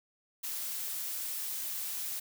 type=noise; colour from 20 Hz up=blue; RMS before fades=-37 dBFS; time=0.43-2.2 s; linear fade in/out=10 ms; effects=none